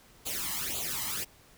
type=noise with flanger; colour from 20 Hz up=white; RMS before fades=-34 dBFS; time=0.25-1.25 s; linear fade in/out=20 ms; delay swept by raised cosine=0.27 to 1.01 ms; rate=1.9 Hz; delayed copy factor=+0.8; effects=pink hiss -58 dBFS RMS until 1.57 s